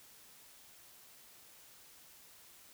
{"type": "silence", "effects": ["white hiss -59 dBFS RMS until 2.73 s"]}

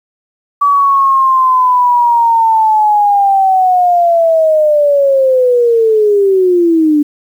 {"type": "linear sweep", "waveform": "sine", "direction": "down", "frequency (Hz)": [1148, 290.3], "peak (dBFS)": -6, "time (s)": [0.61, 7.03], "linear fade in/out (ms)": 10, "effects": ["7-bit"]}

